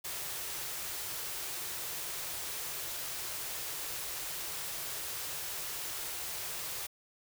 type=band-stop noise; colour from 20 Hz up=white; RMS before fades=-39 dBFS; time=0.04-6.87 s; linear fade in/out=10 ms; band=180 to 300 Hz; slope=96 dB/octave; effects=none